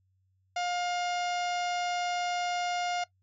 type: harmonic tone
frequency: 709 Hz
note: F5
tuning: 26 cents sharp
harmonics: 1 / 2 / 3 / 4 / 5 / 6 / 7 / 8 / 9 / 10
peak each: -30 / -39 / -39 / -42 / -45 / -47 / -47 / -48 / -53 / -52 dBFS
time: 0.56-3.04 s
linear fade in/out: 5 ms
effects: noise-tail reverb RT60 0.1 s tail -19 dB re dry + added 94 Hz sine -68 dBFS peak until 3.22 s